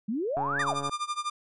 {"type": "exponential two-way sweep", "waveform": "sine", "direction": "up then down", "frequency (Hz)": [198, 1927, 567], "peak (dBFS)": -27, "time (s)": [0.08, 0.74], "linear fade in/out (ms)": 10, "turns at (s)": 0.61}
{"type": "click train", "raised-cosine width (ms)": 1, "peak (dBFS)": -22, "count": 75, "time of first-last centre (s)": [0.37, 0.895], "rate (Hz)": 141}
{"type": "tone with tremolo", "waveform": "45% pulse", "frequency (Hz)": 1200, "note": "D6", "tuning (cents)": 37, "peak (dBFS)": -27, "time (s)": [0.59, 1.3], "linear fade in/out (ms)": 5, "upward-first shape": "sine", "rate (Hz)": 12, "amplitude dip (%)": 90}
{"effects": ["resampled to 24000 Hz"]}